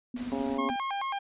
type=tone with tremolo; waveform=sine; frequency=246.9 Hz; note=B3; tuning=in tune; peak=-30 dBFS; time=0.14-0.76 s; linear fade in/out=2 ms; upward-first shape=sine; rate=16 Hz; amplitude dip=75%
type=noise; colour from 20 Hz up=pink; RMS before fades=-45 dBFS; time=0.16-0.58 s; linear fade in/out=5 ms
type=harmonic tone; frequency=136.9 Hz; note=C#3; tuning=21 cents flat; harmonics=2 / 3 / 4 / 5 / 6 / 7; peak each=-32 / -36 / -38 / -40 / -42 / -43 dBFS; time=0.32-0.7 s; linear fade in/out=0 ms
type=tone with vibrato; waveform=40% pulse; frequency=928 Hz; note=A#5; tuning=8 cents flat; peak=-29 dBFS; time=0.58-1.19 s; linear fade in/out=10 ms; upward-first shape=square; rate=4.6 Hz; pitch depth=260 cents each way
effects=resampled to 8000 Hz